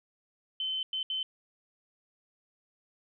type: tone bursts at uneven times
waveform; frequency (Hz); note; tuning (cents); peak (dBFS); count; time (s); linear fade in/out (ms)
sine; 3066; G7; -39; -30; 3; 0.6-0.83 / 0.93-1.03 / 1.1-1.23; 2
effects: none

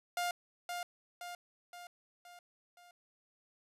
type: tone with echo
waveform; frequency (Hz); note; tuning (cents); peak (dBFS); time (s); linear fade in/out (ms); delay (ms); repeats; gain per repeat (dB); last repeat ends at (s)
sawtooth; 705; F5; +16; -29; 0.17-0.31; 2; 520; 5; -5; 2.91
effects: resampled to 32000 Hz

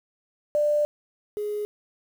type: tone pair in turn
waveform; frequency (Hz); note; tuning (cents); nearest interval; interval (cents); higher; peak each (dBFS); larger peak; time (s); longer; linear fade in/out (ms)
sine; 593 / 417.4; D5 / G#4; +17 / +9; tritone; 608; first; -19 / -26; first; 0.55-0.85 / 1.37-1.65; first; 0
effects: 8-bit

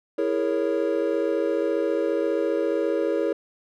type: chord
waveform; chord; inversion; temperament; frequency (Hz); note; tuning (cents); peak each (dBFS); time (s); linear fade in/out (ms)
triangle; A# half-diminished seventh; second; equal with one note detuned; 329.6 / 411.5 / 466.2 / 554.4; E4 / G#4 / A#4 / C#5; 0 / -16 / 0 / 0; -25; 0.18-3.33; 5
effects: none

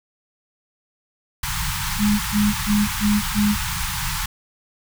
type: band-stop noise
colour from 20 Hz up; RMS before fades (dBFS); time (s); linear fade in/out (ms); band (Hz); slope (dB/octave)
pink; -25; 1.43-4.26; 5; 180 to 830; 96
type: tone bursts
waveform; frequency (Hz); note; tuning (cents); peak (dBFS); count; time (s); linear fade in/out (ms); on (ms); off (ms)
sine; 207.7; G#3; 0; -15; 5; 1.98-3.56; 50; 220; 120
effects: none

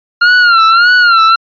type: tone with vibrato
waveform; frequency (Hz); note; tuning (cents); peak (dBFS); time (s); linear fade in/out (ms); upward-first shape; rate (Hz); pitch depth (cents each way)
45% pulse; 1396.9; F6; 0; -4; 0.21-1.36; 10; sine; 1.7; 100
effects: resampled to 11025 Hz

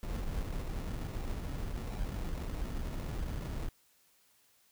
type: noise with sample-and-hold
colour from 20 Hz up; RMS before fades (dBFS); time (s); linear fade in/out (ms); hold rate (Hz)
brown; -37; 0.03-3.69; 2; 1575
effects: white hiss -68 dBFS RMS until 4.71 s

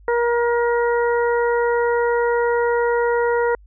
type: harmonic tone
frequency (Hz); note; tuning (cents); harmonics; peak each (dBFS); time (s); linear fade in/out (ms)
474.3; A#4; +30; 1 / 2 / 3 / 4; -17 / -23 / -27 / -29; 0.08-3.55; 2
effects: added 50 Hz sine -44 dBFS peak until 3.66 s

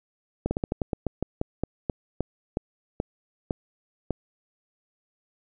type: slowing click train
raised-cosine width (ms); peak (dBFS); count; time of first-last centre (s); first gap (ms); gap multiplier
2; -12; 17; 0.46-4.107; 50; 1.18
effects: none

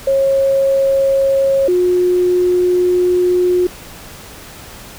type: tone pair in turn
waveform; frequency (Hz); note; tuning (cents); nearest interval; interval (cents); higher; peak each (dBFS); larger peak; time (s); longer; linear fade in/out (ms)
sine; 544 / 359.6; C#5 / F#4; -33 / -49; perfect fifth; 716; first; -10; neither; 0.07-1.68 / 1.68-3.67; second; 5
effects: pink hiss -35 dBFS RMS until 4.98 s

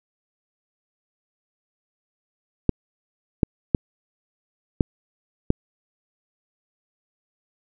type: clicks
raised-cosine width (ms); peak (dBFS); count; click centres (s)
3; -3; 5; 2.693 / 3.432 / 3.748 / 4.808 / 5.504
effects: none

